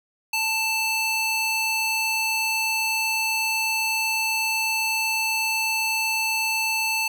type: tone with high-pass filter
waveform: square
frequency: 883 Hz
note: A5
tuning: 6 cents sharp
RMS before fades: -24 dBFS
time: 0.33-7.08 s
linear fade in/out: 5 ms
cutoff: 1900 Hz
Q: 1.8
effects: none